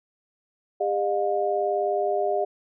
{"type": "tone cluster", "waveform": "sine", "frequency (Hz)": [402.7, 612, 711], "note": ["G4", "D#5", "F5"], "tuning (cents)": [47, -29, 31], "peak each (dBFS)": -26, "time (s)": [0.8, 2.45], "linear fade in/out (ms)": 10, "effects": []}